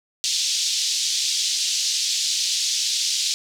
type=band-pass noise; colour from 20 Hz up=white; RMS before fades=-23 dBFS; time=0.24-3.34 s; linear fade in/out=0 ms; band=3400 to 6300 Hz; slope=24 dB/octave; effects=none